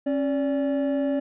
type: tone pair together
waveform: triangle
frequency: 272.8 / 578 Hz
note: C#4 / D5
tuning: -28 / -28 cents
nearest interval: octave + minor second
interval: 1300 cents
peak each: -21 / -24 dBFS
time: 0.06-1.2 s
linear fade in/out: 10 ms
effects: tanh soft clip ceiling -12 dBFS + resampled to 8000 Hz